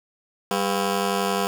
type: ring-modulated tone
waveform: 15% pulse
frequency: 299.3 Hz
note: D4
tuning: 33 cents sharp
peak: -12 dBFS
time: 0.51-1.47 s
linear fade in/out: 0 ms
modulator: 104 Hz
effects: none